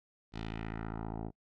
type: tone with low-pass filter sweep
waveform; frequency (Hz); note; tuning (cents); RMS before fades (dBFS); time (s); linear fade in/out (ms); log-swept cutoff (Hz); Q
10% pulse; 55; A1; 0; -40; 0.32-1.32; 50; 4400 to 580; 1.7
effects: noise-tail reverb RT60 0.1 s tail -26 dB re dry